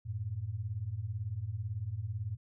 sine beating tone pair, 92.5 / 110.5 Hz, F#2 / A2, 0 / +8 cents, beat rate 18 Hz, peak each -39 / -36 dBFS, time 0.05-2.37 s, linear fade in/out 20 ms, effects none

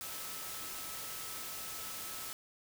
sine tone in noise, 1300 Hz, E6, 24 cents flat, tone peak -53 dBFS, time 0.01-2.33 s, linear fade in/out 0 ms, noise white, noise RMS -43 dBFS, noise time 0.01-2.33 s, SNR -13 dB, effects none

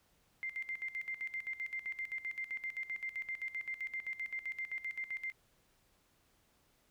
sine tone with tremolo, 2093 Hz, C7, in tune, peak -36 dBFS, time 0.43-5.32 s, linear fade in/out 0 ms, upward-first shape square, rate 7.7 Hz, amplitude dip 80%, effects pink hiss -72 dBFS RMS until 6.9 s

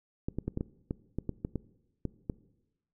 clicks, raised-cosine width 3 ms, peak -19 dBFS, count 12, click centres 0.285 / 0.386 / 0.48 / 0.574 / 0.609 / 0.909 / 1.186 / 1.293 / 1.449 / 1.557 / 2.053 / 2.298 s, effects noise-tail reverb RT60 1.0 s tail -20 dB re dry

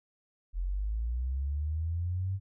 sine linear sweep, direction up, 41.75 to 98 Hz, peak -29 dBFS, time 0.53-2.4 s, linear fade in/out 50 ms, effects none

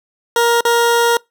20% pulse tone with dropouts, 470 Hz, A#4, 14 cents sharp, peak -6 dBFS, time 0.36-1.17 s, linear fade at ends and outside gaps 2 ms, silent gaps 0.608-0.651 s, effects noise-tail reverb RT60 0.2 s tail -25 dB re dry

